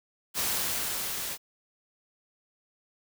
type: noise with level ramp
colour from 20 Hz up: white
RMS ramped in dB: -28 to -35 dBFS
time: 0.34-1.38 s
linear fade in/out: 50 ms
effects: none